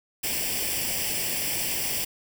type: noise with comb filter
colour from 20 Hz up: white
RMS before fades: -28 dBFS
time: 0.23-2.05 s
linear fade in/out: 10 ms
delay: 0.38 ms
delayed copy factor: +0.75
effects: none